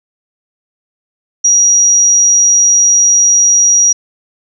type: tone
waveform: sine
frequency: 5750 Hz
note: F8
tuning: 50 cents sharp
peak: -5 dBFS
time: 1.44-3.93 s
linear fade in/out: 10 ms
effects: none